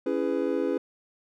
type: chord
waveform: triangle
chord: C# minor seventh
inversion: none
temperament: just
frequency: 277.2 / 332.6 / 415.8 / 498.9 Hz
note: C#4 / E4 / G#4 / B4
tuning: 0 / +16 / +2 / +17 cents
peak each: -28 dBFS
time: 0.06-0.78 s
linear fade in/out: 5 ms
effects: none